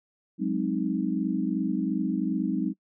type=chord; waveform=sine; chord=Ab dominant seventh; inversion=third; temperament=equal; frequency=185 / 207.7 / 261.6 / 311.1 Hz; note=Gb3 / Ab3 / C4 / Eb4; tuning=0 / 0 / 0 / 0 cents; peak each=-30 dBFS; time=0.38-2.74 s; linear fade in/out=50 ms; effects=noise-tail reverb RT60 0.1 s tail -25 dB re dry

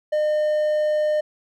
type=tone; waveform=triangle; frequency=607 Hz; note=D#5; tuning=43 cents flat; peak=-16 dBFS; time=0.12-1.21 s; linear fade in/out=10 ms; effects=none

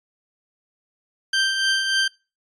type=tone with tremolo; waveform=20% pulse; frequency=1568 Hz; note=G6; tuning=in tune; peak=-12 dBFS; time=1.33-2.08 s; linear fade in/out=5 ms; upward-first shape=triangle; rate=3.4 Hz; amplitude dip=50%; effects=noise-tail reverb RT60 0.3 s tail -24 dB re dry + resampled to 22050 Hz

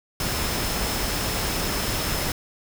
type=tone in noise; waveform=sine; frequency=5230 Hz; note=E8; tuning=15 cents flat; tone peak=-35 dBFS; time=0.2-2.32 s; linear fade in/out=2 ms; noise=pink; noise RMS=-26 dBFS; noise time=0.2-2.32 s; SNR=-12 dB; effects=none

